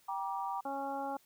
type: chord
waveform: sine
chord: G minor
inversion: none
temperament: equal with one note detuned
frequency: 784 / 952.5 / 1174.7 Hz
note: G5 / Bb5 / D6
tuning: 0 / +37 / 0 cents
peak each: -38 / -38 / -41 dBFS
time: 0.08-0.61 s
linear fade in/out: 10 ms
type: harmonic tone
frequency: 275.6 Hz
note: C#4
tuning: 10 cents flat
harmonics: 1 / 2 / 3 / 4 / 5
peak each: -43 / -42 / -37 / -47 / -48 dBFS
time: 0.65-1.17 s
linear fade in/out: 5 ms
effects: white hiss -67 dBFS RMS until 1.25 s